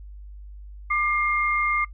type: tone pair together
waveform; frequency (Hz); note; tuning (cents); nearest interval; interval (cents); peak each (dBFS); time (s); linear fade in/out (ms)
sine; 1194 / 2121; D6 / C7; +28 / +23; minor seventh; 995; -23; 0.9-1.85; 10
effects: noise-tail reverb RT60 0.1 s tail -20 dB re dry + added 50 Hz sine -38 dBFS peak until 1.93 s